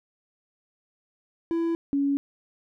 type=tone pair in turn; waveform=triangle / sine; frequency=333.4 / 280.4 Hz; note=E4 / C#4; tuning=+20 / +20 cents; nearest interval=minor third; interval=300 cents; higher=first; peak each=-21 dBFS; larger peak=neither; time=1.51-1.75 / 1.93-2.17 s; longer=neither; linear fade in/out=0 ms; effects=none